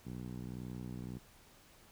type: tone with band-pass filter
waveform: 10% pulse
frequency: 61.74 Hz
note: B1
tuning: in tune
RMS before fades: -44 dBFS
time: 0.05-1.19 s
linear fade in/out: 20 ms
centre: 160 Hz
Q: 1.1
effects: pink hiss -62 dBFS RMS until 1.91 s